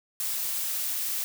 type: noise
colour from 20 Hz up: blue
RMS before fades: -30 dBFS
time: 0.2-1.24 s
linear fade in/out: 0 ms
effects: none